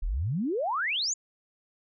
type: exponential sweep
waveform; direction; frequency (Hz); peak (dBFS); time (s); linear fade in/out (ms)
sine; up; 32.7 to 7260; -26; 0.02-1.14; 10
effects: none